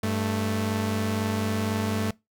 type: tone pair together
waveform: sawtooth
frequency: 98 / 220 Hz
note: G2 / A3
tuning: 0 / 0 cents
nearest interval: octave + major second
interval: 1400 cents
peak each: -24 / -23 dBFS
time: 0.03-2.11 s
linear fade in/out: 5 ms
effects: noise-tail reverb RT60 0.2 s tail -22 dB re dry